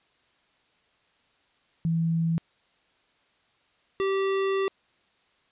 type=tone pair in turn; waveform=sine / square; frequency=164.81 / 388.6 Hz; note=E3 / G4; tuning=0 / -15 cents; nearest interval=octave + minor third; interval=1485 cents; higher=second; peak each=-22 / -24 dBFS; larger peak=first; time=1.85-2.38 / 4-4.68 s; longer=second; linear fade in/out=0 ms; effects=white hiss -66 dBFS RMS until 5.51 s + resampled to 8000 Hz